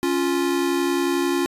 square tone pair together, 278.5 / 349.7 Hz, C#4 / F4, +8 / +2 cents, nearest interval major third, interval 394 cents, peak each -24 / -22 dBFS, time 0.03-1.46 s, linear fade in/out 0 ms, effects resampled to 32000 Hz

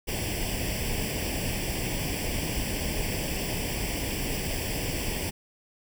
pink noise with comb filter, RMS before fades -30 dBFS, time 0.07-5.31 s, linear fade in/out 20 ms, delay 0.38 ms, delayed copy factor +0.85, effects none

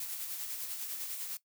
blue noise with tremolo, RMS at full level -38 dBFS, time 0-1.37 s, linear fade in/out 2 ms, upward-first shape sine, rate 10 Hz, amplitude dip 40%, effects noise-tail reverb RT60 0.1 s tail -17 dB re dry

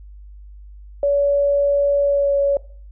sine tone with pitch glide, 568 to 561.8 Hz, C#5 to C#5, +42 to +23 cents, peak -14 dBFS, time 1.03-2.57 s, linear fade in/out 2 ms, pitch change -19 cents, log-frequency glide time 2-2.38 s, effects noise-tail reverb RT60 0.5 s tail -21 dB re dry + added 50 Hz sine -37 dBFS peak until 2.91 s

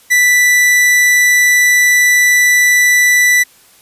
45% pulse tone, 1975.5 Hz, B6, in tune, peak -7 dBFS, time 0.1-3.44 s, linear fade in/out 20 ms, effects white hiss -46 dBFS RMS until 3.81 s + resampled to 32000 Hz

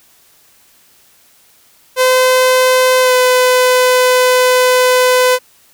sawtooth tone with pitch glide, 512 to 504.7 Hz, C5 to B4, -38 to +38 cents, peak -4 dBFS, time 1.96-5.39 s, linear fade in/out 50 ms, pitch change -24 cents, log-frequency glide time 3.02-3.13 s, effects white hiss -49 dBFS RMS until 5.73 s

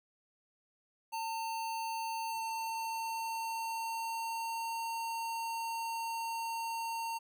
square tone with pitch glide, 900 to 914.1 Hz, A5 to A#5, +39 to -34 cents, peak -36 dBFS, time 1.12-7.19 s, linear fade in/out 20 ms, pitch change +27 cents, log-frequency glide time 2.25-4.81 s, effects none

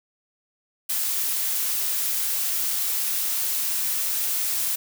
blue noise, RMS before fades -25 dBFS, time 0.89-4.76 s, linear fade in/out 10 ms, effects none

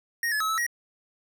square tone with pitch steps, 1864 / 1711 / 1287 / 1308 / 1896 Hz, A#6 / A6 / E6 / E6 / A#6, -1 / -49 / -42 / -14 / +29 cents, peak -25 dBFS, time 0.23-0.665 s, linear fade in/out 2 ms, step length 87 ms, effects none

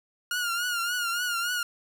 sawtooth tone with vibrato, 1421 Hz, F6, 30 cents sharp, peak -23 dBFS, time 0.31-1.63 s, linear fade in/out 2 ms, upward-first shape triangle, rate 3.5 Hz, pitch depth 77 cents each way, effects none

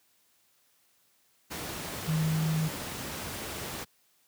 sine tone in noise, 158.2 Hz, D#3, 29 cents sharp, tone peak -25 dBFS, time 2.07-2.69 s, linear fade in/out 20 ms, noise pink, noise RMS -37 dBFS, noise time 1.5-3.85 s, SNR +9 dB, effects white hiss -68 dBFS RMS until 4.27 s + high-pass 80 Hz 12 dB/octave

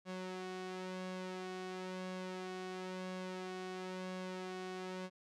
sawtooth tone with flanger, 185 Hz, F#3, in tune, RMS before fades -44 dBFS, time 0.05-5.1 s, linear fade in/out 50 ms, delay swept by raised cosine 1.8 to 2.77 ms, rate 0.98 Hz, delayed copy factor +0.55, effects low-pass 6000 Hz 12 dB/octave

